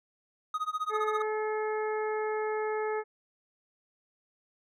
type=tone with tremolo; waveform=triangle; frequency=1251 Hz; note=D#6; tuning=9 cents sharp; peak=-25 dBFS; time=0.54-1.22 s; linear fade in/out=2 ms; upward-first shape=sine; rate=15 Hz; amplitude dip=95%
type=harmonic tone; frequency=430.4 Hz; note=A4; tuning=38 cents flat; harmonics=1 / 2 / 3 / 4 / 5; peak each=-30 / -36 / -40 / -42 / -44 dBFS; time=0.89-3.04 s; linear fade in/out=50 ms
effects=none